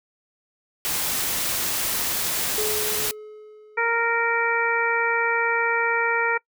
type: noise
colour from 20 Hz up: white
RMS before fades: -25 dBFS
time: 0.85-3.11 s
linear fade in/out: 0 ms
type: tone with exponential decay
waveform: triangle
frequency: 426.5 Hz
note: G#4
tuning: 46 cents sharp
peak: -22 dBFS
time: 2.58-4.61 s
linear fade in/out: 1 ms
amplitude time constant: 440 ms
type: harmonic tone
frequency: 464.4 Hz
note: A#4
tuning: 7 cents flat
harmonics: 1 / 2 / 3 / 4 / 5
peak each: -26 / -26 / -25 / -26 / -27 dBFS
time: 3.77-6.38 s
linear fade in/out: 10 ms
effects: noise-tail reverb RT60 0.1 s tail -24 dB re dry